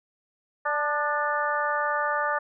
harmonic tone with a mistuned harmonic, 293.7 Hz, D4, in tune, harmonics 2 / 3 / 4 / 5 / 6, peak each -30 / -30 / -28 / -31 / -31 dBFS, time 0.65-2.39 s, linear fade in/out 10 ms, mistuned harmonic 4, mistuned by +34 cents, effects none

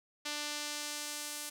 sawtooth tone with band-pass filter sweep, 295.7 Hz, D4, 12 cents sharp, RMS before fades -40 dBFS, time 0.25-1.5 s, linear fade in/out 10 ms, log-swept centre 4600 to 9600 Hz, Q 0.88, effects none

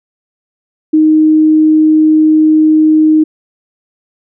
sine tone, 311.1 Hz, D#4, in tune, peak -4 dBFS, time 0.93-3.24 s, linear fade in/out 10 ms, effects none

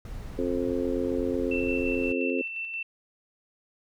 brown noise, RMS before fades -38 dBFS, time 0.05-2.12 s, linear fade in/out 2 ms
harmonic tone, 88.2 Hz, F2, 18 cents sharp, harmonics 3 / 4 / 5 / 6, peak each -29 / -31 / -31 / -33 dBFS, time 0.38-2.42 s, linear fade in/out 10 ms
sine tone with tremolo, 2679 Hz, E7, 27 cents sharp, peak -30 dBFS, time 1.51-2.83 s, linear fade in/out 5 ms, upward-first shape square, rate 5.7 Hz, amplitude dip 35%
effects none

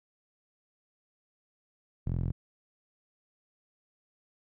sawtooth tone with band-pass filter, 43.15 Hz, F1, 20 cents flat, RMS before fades -31 dBFS, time 2.06-2.32 s, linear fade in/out 10 ms, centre 120 Hz, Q 1.7, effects none

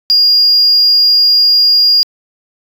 sine tone, 4837 Hz, D#8, 50 cents flat, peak -4 dBFS, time 0.1-2.03 s, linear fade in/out 0 ms, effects tanh soft clip ceiling -2 dBFS

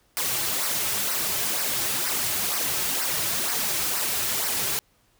white noise with flanger, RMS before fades -26 dBFS, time 0.17-4.79 s, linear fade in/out 0 ms, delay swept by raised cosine 0.28 to 4.28 ms, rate 2.1 Hz, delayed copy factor -0.6, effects pink hiss -64 dBFS RMS until 5.19 s

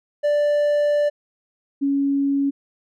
triangle / sine tone pair in turn, 587.3 / 278.6 Hz, D5 / C#4, 0 / +9 cents, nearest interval octave + minor second, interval 1291 cents, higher first, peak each -14 / -17 dBFS, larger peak first, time 0.23-1.1 / 1.81-2.51 s, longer first, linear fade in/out 20 ms, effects none

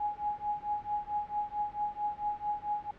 sine tone with tremolo, 833 Hz, G#5, 5 cents sharp, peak -27 dBFS, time 0-2.91 s, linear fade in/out 5 ms, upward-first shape triangle, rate 4.5 Hz, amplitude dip 100%, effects pink hiss -54 dBFS RMS until 2.98 s + low-pass 2000 Hz 12 dB/octave

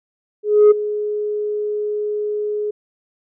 sine tone with ADSR envelope, 419.4 Hz, G#4, 17 cents sharp, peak -3 dBFS, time 0.43-2.71 s, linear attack 280 ms, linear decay 15 ms, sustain -16 dB, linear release 8 ms, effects tanh soft clip ceiling -5 dBFS

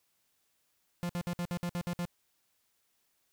45% pulse tone bursts, 174.61 Hz, F3, in tune, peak -32 dBFS, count 9, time 1.03-2.053 s, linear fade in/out 0 ms, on 63 ms, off 57 ms, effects white hiss -75 dBFS RMS until 3.32 s

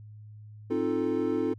triangle chord, F dominant seventh, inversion second, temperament equal with one note detuned, 264.5 / 311.1 / 349.2 / 440 Hz, C4 / Eb4 / F4 / A4, +19 / 0 / 0 / 0 cents, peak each -29 dBFS, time 0.7-1.54 s, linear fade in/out 10 ms, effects added 106 Hz sine -44 dBFS peak until 1.58 s

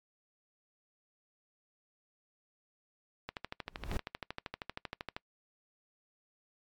click train, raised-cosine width 0.3 ms, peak -22 dBFS, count 25, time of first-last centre 3.29-5.165 s, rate 12.8 Hz
brown noise with exponential growth, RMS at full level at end -29 dBFS, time 3.66-3.97 s, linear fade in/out 2 ms, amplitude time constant 67 ms
effects noise-tail reverb RT60 0.1 s tail -24 dB re dry + MP3 96 kbps

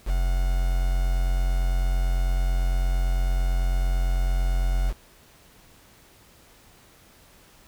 triangle tone with quantisation, 44.48 Hz, F1, 32 cents sharp, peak -18 dBFS, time 0.05-4.94 s, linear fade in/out 50 ms, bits 6, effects pink hiss -54 dBFS RMS until 7.67 s

